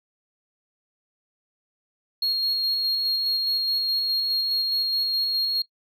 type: tone with tremolo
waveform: sine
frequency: 4276 Hz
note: C8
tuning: 37 cents sharp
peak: -18 dBFS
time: 2.22-5.62 s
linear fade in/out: 5 ms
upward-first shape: square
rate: 4.8 Hz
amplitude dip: 30%
effects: noise-tail reverb RT60 0.1 s tail -22 dB re dry + tanh soft clip ceiling -20 dBFS